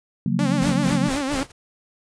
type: chord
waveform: sine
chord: Gb major seventh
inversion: second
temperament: just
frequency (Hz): 138.75 / 173.43 / 185 / 231.2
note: Db3 / F3 / Gb3 / Bb3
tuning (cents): +2 / -12 / 0 / -14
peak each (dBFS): -25 / -27 / -23 / -24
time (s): 0.26-1.09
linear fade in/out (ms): 2
type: tone with vibrato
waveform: sawtooth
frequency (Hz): 277.2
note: C#4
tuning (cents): 0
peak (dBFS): -19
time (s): 0.39-1.43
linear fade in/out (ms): 0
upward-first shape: sine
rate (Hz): 7.8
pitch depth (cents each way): 110
type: noise with tremolo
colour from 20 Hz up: pink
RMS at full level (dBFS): -28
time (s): 0.61-1.52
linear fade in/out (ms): 10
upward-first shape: sine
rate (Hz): 4.3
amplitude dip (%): 95
effects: resampled to 22050 Hz